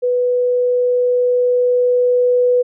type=tone with level ramp; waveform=sine; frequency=493.9 Hz; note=B4; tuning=in tune; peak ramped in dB=-13 to -10 dBFS; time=0.02-2.63 s; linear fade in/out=20 ms; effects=none